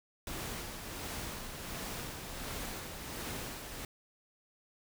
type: noise with tremolo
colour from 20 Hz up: pink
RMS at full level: -40 dBFS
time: 0.27-3.85 s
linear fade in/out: 2 ms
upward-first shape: sine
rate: 1.4 Hz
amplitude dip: 40%
effects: none